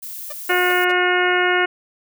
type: noise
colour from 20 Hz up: violet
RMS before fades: -32 dBFS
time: 0.02-0.85 s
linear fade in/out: 10 ms
type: tone bursts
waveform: sawtooth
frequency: 592 Hz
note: D5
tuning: 14 cents sharp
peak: -28 dBFS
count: 4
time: 0.3-0.918 s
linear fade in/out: 5 ms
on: 27 ms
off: 170 ms
type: harmonic tone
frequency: 360.3 Hz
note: F#4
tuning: 46 cents flat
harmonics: 1 / 2 / 3 / 4 / 5 / 6 / 7 / 8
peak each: -20 / -23 / -27 / -20 / -23 / -24 / -32 / -27 dBFS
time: 0.49-1.66 s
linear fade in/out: 10 ms
effects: none